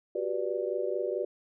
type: chord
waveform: sine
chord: G major seventh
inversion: third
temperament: just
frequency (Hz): 367.5 / 392 / 490 / 588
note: F#4 / G4 / B4 / D5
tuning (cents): -12 / 0 / -14 / +2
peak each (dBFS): -34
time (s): 0.15-1.25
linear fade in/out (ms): 5
effects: none